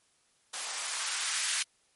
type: noise with band-pass filter sweep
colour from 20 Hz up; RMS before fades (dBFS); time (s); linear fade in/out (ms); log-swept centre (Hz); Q
violet; -33; 0.53-1.63; 10; 690 to 1800; 1.2
effects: white hiss -69 dBFS RMS until 1.95 s + MP3 48 kbps